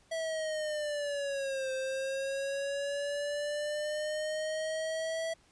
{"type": "linear two-way sweep", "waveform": "square", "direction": "down then up", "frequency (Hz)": [656, 523.3, 656], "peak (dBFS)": -33, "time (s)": [0.11, 5.34], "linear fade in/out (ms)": 10, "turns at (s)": 1.72, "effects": ["pink hiss -65 dBFS RMS until 5.51 s", "resampled to 22050 Hz"]}